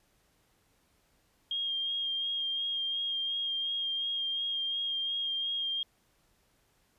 sine tone with vibrato, 3229 Hz, G#7, 49 cents flat, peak -30 dBFS, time 1.51-5.83 s, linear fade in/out 2 ms, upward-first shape sine, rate 2.8 Hz, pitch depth 21 cents each way, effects pink hiss -70 dBFS RMS until 6.98 s + resampled to 32000 Hz

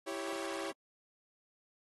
sawtooth chord, C# diminished, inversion first, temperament equal, 329.6 / 392 / 554.4 Hz, E4 / G4 / C#5, 0 / 0 / 0 cents, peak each -38 / -38 / -38 dBFS, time 0.06-0.72 s, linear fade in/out 20 ms, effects AAC 32 kbps

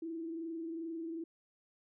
sine tone with frequency modulation, 328.8 Hz, E4, 4 cents flat, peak -38 dBFS, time 0.02-1.24 s, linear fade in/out 5 ms, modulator 22.5 Hz, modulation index 0.43, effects none

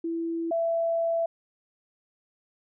sine tone pair in turn, 332.2 / 666.7 Hz, E4 / E5, +13 / +19 cents, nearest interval octave, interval 1206 cents, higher second, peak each -27 / -23 dBFS, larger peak second, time 0.04-0.51 / 0.51-1.26 s, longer second, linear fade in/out 5 ms, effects none

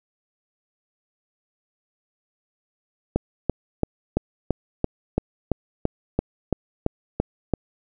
click train, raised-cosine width 2 ms, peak -6 dBFS, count 14, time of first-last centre 3.16-7.537 s, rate 2.97 Hz, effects none

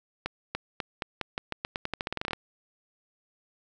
accelerating click train, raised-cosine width 0.3 ms, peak -14 dBFS, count 20, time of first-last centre 0.26-2.333 s, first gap 290 ms, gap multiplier 0.87, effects none

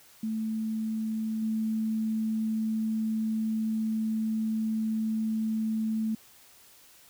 sine tone with level steps, 220 Hz, A3, in tune, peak -28 / -26 dBFS, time 0.23-6.15 s, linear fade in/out 5 ms, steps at 1.42 s, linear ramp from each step 5 ms, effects white hiss -56 dBFS RMS until 7.09 s

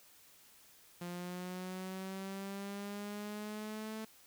sawtooth linear sweep, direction up, 174.61 to 220 Hz, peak -37 dBFS, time 1.01-4.05 s, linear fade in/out 5 ms, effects white hiss -62 dBFS RMS until 4.26 s

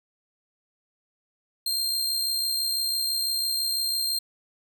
sawtooth tone with amplitude modulation, 4186 Hz, C8, in tune, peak -20 dBFS, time 1.66-4.19 s, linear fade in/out 5 ms, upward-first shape sine, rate 66 Hz, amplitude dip 35%, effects none

